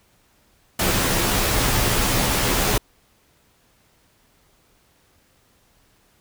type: noise with comb filter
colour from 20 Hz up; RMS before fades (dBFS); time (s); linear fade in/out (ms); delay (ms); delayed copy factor
pink; -20; 0.79-2.78; 5; 13; -0.55
effects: pink hiss -60 dBFS RMS until 6.2 s